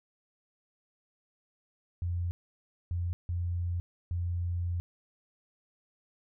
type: tone bursts at uneven times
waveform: sine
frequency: 87.31 Hz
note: F2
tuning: in tune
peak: -29 dBFS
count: 4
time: 2.02-2.31 / 2.91-3.13 / 3.29-3.8 / 4.11-4.8 s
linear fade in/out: 0 ms
effects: none